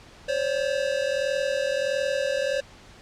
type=tone pair together; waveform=square; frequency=529 / 570.5 Hz; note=C5 / C#5; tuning=+19 / +50 cents; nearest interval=minor second; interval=131 cents; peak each=-27 dBFS; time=0.28-2.61 s; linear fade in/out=10 ms; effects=pink hiss -49 dBFS RMS until 3.01 s + low-pass 6000 Hz 12 dB/octave